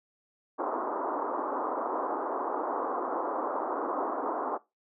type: band-pass noise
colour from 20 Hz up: white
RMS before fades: -32 dBFS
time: 0.58-4.58 s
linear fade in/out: 20 ms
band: 270 to 1200 Hz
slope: 48 dB/octave
effects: noise-tail reverb RT60 0.2 s tail -18 dB re dry